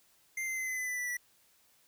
square tone with pitch steps, 2093 / 2073 / 2052 / 2032 / 2012 / 1992.7 / 1973.2 / 1954 Hz, C7 / C7 / C7 / B6 / B6 / B6 / B6 / B6, 0 / -17 / -34 / +49 / +32 / +15 / -2 / -19 cents, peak -34 dBFS, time 0.37-1.17 s, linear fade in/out 5 ms, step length 100 ms, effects white hiss -67 dBFS RMS until 1.87 s

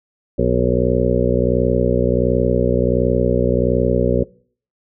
harmonic tone, 61.4 Hz, B1, 9 cents flat, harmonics 1 / 2 / 3 / 4 / 6 / 7 / 8 / 9, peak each -22 / -22 / -22 / -22 / -22 / -22 / -22 / -22 dBFS, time 0.38-4.24 s, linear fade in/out 10 ms, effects noise-tail reverb RT60 0.5 s tail -23 dB re dry

